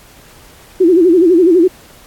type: tone with vibrato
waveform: sine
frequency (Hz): 349.2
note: F4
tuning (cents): 0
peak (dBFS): -5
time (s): 0.8-1.68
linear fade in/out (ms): 10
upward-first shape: sine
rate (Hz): 12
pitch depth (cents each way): 140
effects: pink hiss -42 dBFS RMS until 2.06 s + AAC 64 kbps